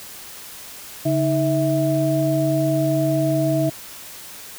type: tone cluster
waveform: sine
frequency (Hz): 141.7 / 314.6 / 653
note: C#3 / D#4 / E5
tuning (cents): +38 / +19 / -17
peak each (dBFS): -21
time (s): 1.05-3.7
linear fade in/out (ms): 10
effects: white hiss -38 dBFS RMS until 4.58 s